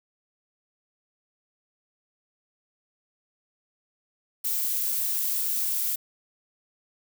violet noise, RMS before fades -27 dBFS, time 4.44-5.96 s, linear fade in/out 10 ms, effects none

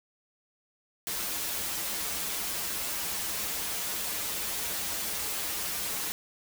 white noise with comb filter, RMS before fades -33 dBFS, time 1.07-6.12 s, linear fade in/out 0 ms, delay 7.9 ms, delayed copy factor -0.9, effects none

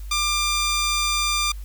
10% pulse tone, 1193 Hz, D6, 27 cents sharp, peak -12 dBFS, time 0.11-1.52 s, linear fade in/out 5 ms, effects added 50 Hz sine -31 dBFS peak until 1.64 s + white hiss -52 dBFS RMS until 1.64 s

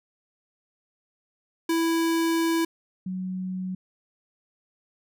square / sine tone pair in turn, 330 / 185.6 Hz, E4 / F#3, +2 / +6 cents, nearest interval minor seventh, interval 996 cents, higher first, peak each -22 / -28 dBFS, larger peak first, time 1.69-2.65 / 3.06-3.75 s, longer first, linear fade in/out 5 ms, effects none

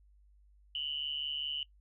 sine tone with amplitude modulation, 2960 Hz, F#7, in tune, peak -30 dBFS, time 0.75-1.63 s, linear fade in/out 2 ms, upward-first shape sine, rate 145 Hz, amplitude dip 85%, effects noise-tail reverb RT60 0.1 s tail -21 dB re dry + added 50 Hz sine -60 dBFS peak until 1.8 s

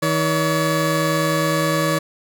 20% pulse tone pair together, 159.3 / 567.7 Hz, D#3 / C#5, +41 / +41 cents, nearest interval octave + minor seventh, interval 2200 cents, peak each -15 dBFS, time 0.02-1.99 s, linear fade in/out 10 ms, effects none

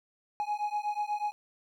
triangle beating tone pair, 830.6 / 838.8 Hz, G#5 / G#5, 0 / +17 cents, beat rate 8.2 Hz, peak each -31 dBFS, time 0.4-1.32 s, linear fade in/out 0 ms, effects none

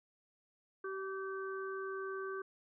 harmonic tone, 385.5 Hz, G4, 29 cents flat, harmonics 1 / 3 / 4, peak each -40 / -45 / -46 dBFS, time 0.84-2.42 s, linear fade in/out 5 ms, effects none

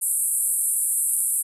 pink band-pass noise, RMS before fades -23 dBFS, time 0.01-1.43 s, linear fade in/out 20 ms, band 8200 to 12000 Hz, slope 96 dB/octave, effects none

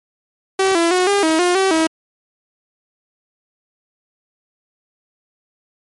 sawtooth tone with pitch steps, 383.7 / 336.5 / 364.8 / 402.5 / 319 / 355.8 / 383.8 / 321.4 Hz, G4 / E4 / F#4 / G4 / D#4 / F4 / G4 / E4, -37 / +36 / -24 / +46 / +43 / +32 / -37 / -44 cents, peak -9 dBFS, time 0.59-1.87 s, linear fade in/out 5 ms, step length 160 ms, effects MP3 48 kbps

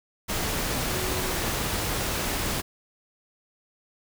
sine tone in noise, 370 Hz, F#4, in tune, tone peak -34 dBFS, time 0.92-1.33 s, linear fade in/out 20 ms, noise pink, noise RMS -28 dBFS, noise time 0.28-2.62 s, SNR -9 dB, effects none

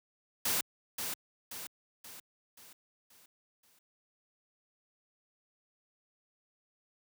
white noise with echo, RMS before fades -31 dBFS, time 0.45-0.61 s, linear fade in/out 5 ms, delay 530 ms, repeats 6, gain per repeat -6 dB, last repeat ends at 3.79 s, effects high-pass 80 Hz 12 dB/octave

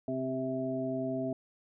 harmonic tone with a mistuned harmonic, 130.81 Hz, C3, in tune, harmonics 1 / 2 / 3 / 5, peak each -41 / -34 / -39 / -35 dBFS, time 0.08-1.33 s, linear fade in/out 2 ms, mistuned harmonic 1, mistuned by +29 cents, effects none

